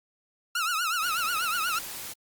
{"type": "tone with vibrato", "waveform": "sawtooth", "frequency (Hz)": 1352, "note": "E6", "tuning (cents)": 43, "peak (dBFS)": -22, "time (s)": [0.55, 1.79], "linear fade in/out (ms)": 5, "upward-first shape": "triangle", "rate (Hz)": 8.2, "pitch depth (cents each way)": 160}
{"type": "noise", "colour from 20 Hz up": "white", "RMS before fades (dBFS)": -38, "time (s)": [1.01, 2.14], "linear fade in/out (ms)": 20}
{"effects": ["Opus 48 kbps"]}